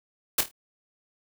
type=noise with echo; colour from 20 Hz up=white; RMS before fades=-21 dBFS; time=0.38-0.41 s; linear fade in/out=5 ms; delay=26 ms; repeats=4; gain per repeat=-9 dB; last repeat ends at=0.514 s; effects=none